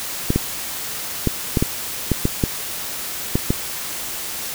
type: clicks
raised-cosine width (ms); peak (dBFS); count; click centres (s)
3; -3; 10; 0.304 / 0.36 / 1.273 / 1.572 / 1.625 / 2.117 / 2.254 / 2.438 / 3.355 / 3.505
effects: white hiss -28 dBFS RMS until 4.54 s